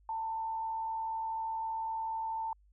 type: tone with frequency modulation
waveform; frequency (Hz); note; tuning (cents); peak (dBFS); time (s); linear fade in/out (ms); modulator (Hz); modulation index
sine; 894; A5; +27; -33; 0.09-2.53; 2; 73; 0.25
effects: added 50 Hz sine -61 dBFS peak until 2.72 s